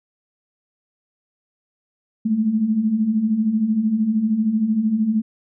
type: beating tone pair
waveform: sine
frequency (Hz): 207.7 / 220.7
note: G#3 / A3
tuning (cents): 0 / +5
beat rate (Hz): 13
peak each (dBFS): -24 / -17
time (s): 2.25-5.22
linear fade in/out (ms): 10
effects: none